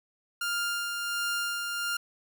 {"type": "tone with tremolo", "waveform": "sawtooth", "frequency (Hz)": 1400, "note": "F6", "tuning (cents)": 4, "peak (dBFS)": -24, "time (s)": [0.41, 1.97], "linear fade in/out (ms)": 5, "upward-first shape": "sine", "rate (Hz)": 1.4, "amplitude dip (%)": 35, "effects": []}